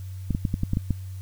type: clicks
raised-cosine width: 5 ms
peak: -11 dBFS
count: 8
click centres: 0.307 / 0.349 / 0.452 / 0.541 / 0.634 / 0.734 / 0.771 / 0.907 s
effects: added 94 Hz sine -33 dBFS peak until 1.21 s + white hiss -55 dBFS RMS until 1.21 s